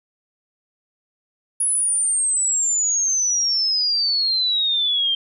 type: exponential sweep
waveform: sine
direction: down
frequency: 10450 to 3155 Hz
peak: -17 dBFS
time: 1.6-5.15 s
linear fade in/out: 5 ms
effects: none